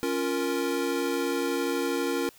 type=chord; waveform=square; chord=Bb minor; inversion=first; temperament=equal; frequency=277.2 / 349.2 / 466.2 Hz; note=Db4 / F4 / Bb4; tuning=0 / 0 / 0 cents; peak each=-31 dBFS; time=0.03-2.29 s; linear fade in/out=0 ms; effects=white hiss -55 dBFS RMS until 2.38 s